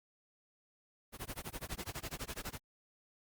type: noise with tremolo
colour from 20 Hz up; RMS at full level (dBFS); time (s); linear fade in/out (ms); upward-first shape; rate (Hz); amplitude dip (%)
pink; -40; 1.12-2.59; 50; sine; 12; 100
effects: Opus 32 kbps